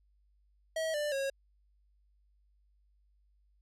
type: tone with pitch steps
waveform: square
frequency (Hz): 642 / 592.1 / 546.1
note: E5 / D5 / C#5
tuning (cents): -46 / +14 / -26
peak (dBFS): -32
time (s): 0.76-1.3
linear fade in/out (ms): 5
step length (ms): 180
effects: added 50 Hz sine -66 dBFS peak until 3.61 s + low-pass 11000 Hz 12 dB/octave